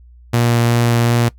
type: tone with vibrato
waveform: sawtooth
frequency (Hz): 118.4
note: A#2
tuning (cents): +27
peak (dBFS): -8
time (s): 0.33-1.29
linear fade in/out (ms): 10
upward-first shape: sine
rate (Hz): 2.7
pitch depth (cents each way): 8
effects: noise-tail reverb RT60 0.1 s tail -20 dB re dry + added 60 Hz sine -40 dBFS peak until 1.38 s